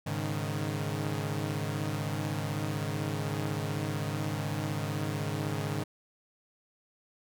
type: chord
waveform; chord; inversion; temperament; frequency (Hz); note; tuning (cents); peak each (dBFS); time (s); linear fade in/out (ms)
sawtooth; Ab suspended fourth; none; equal with one note detuned; 103.83 / 138.59 / 154.49; Ab2 / Db3 / Eb3; 0 / 0 / -12; -31 / -32 / -31; 0.06-5.84; 10
effects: none